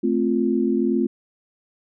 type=chord; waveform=sine; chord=F major; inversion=first; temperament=equal; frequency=220 / 261.6 / 349.2 Hz; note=A3 / C4 / F4; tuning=0 / 0 / 0 cents; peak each=-22 dBFS; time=0.03-1.07 s; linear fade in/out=10 ms; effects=none